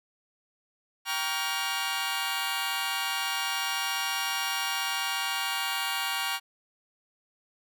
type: chord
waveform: 15% pulse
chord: G half-diminished seventh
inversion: none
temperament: just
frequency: 784 / 940.8 / 1128.9 / 1411.2 Hz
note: G5 / Bb5 / Db6 / F6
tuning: 0 / +16 / +31 / +18 cents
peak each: -28 dBFS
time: 1.05-6.4 s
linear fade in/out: 50 ms
effects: none